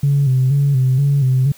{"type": "tone with vibrato", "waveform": "sine", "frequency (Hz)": 135.4, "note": "C#3", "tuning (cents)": -40, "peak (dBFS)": -10, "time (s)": [0.03, 1.52], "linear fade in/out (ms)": 5, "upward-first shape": "square", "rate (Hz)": 2.1, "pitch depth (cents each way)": 75, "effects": ["tanh soft clip ceiling -7 dBFS", "white hiss -45 dBFS RMS until 1.57 s"]}